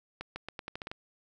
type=accelerating click train; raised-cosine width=0.3 ms; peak=-22 dBFS; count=9; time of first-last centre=0.21-0.915 s; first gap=150 ms; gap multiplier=0.84; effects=none